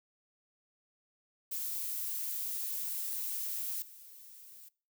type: noise with level steps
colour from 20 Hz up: violet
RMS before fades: -37 / -53 dBFS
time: 1.51-4.69 s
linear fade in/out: 10 ms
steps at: 3.82 s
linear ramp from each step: 2 ms
effects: noise-tail reverb RT60 0.4 s tail -23 dB re dry